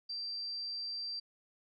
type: tone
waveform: sine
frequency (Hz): 4699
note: D8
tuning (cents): 0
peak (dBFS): -37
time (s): 0.09-1.2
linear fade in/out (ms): 10
effects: none